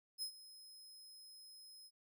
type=tone with ADSR envelope; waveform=sawtooth; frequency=5120 Hz; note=D#8; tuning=49 cents sharp; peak=-36 dBFS; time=0.18-1.91 s; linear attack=44 ms; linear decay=86 ms; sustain=-17 dB; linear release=50 ms; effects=none